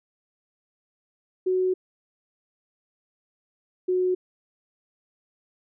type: tone pair in turn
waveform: sine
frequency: 370.5 / 366.5 Hz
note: F#4 / F#4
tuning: +2 / -16 cents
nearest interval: unison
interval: 18 cents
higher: first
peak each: -20 dBFS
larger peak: neither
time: 1.46-1.74 / 3.88-4.15 s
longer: first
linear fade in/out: 10 ms
effects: none